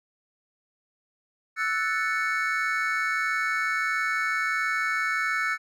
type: chord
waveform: triangle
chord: F# minor seventh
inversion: third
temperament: equal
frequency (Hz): 1318.5 / 1480 / 1760 / 2217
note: E6 / F#6 / A6 / C#7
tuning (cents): 0 / 0 / 0 / 0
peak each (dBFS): -28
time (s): 1.56-5.58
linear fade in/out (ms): 50
effects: none